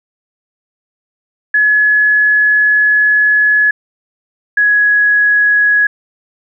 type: tone pair in turn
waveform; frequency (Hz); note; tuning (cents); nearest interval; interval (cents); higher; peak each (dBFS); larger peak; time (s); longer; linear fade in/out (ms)
sine; 1698 / 1674.6; G#6 / G#6; +38 / +14; unison; 24; first; -7; neither; 1.54-3.71 / 4.57-5.87; first; 5
effects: none